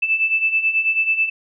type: beating tone pair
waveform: sine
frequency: 2631 / 2640.2 Hz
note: E7 / E7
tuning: -4 / +2 cents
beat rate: 9.2 Hz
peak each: -22 / -17 dBFS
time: 0.02-1.3 s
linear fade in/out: 10 ms
effects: none